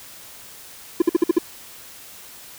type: tone bursts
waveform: triangle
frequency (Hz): 341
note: F4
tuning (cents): -41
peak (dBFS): -9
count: 6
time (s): 1-1.385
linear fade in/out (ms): 5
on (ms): 20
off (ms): 53
effects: white hiss -42 dBFS RMS until 2.58 s